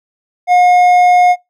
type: tone with hard clipping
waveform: triangle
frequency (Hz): 718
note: F5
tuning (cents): +48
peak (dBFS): -7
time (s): 0.47-1.36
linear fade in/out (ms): 50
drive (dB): 9
effects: noise-tail reverb RT60 0.2 s tail -25 dB re dry